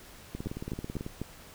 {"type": "two click trains", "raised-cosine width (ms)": 3, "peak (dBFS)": [-23, -20], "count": [14, 4], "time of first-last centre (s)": [[0.35, 1.064], [0.47, 1.216]], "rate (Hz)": [18.2, 4.02], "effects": ["pink hiss -51 dBFS RMS until 1.54 s"]}